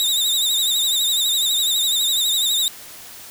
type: tone with vibrato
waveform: sawtooth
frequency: 3729 Hz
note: A#7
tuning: in tune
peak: -14 dBFS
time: 0-2.68 s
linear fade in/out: 0 ms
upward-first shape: sine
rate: 12 Hz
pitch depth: 77 cents each way
effects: white hiss -39 dBFS RMS until 3.3 s